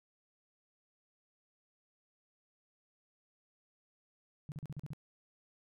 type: tone bursts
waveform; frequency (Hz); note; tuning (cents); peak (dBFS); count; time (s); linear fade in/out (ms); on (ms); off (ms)
sine; 147; D3; +2; -39; 7; 4.49-4.933; 0; 29; 40
effects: none